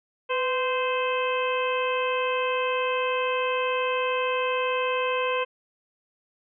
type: harmonic tone with a mistuned harmonic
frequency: 519 Hz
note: C5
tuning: 14 cents flat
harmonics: 1 / 2 / 3 / 4 / 5 / 6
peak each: -26 / -28 / -35 / -38 / -31 / -37 dBFS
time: 0.29-5.45 s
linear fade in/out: 20 ms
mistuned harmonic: 1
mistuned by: -55 cents
effects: none